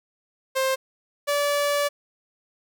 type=tone pair in turn; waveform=sawtooth; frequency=528 / 577.2 Hz; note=C5 / D5; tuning=+16 / -30 cents; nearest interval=major second; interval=154 cents; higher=second; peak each=-17 dBFS; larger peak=neither; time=0.55-0.76 / 1.27-1.89 s; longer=second; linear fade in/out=20 ms; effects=none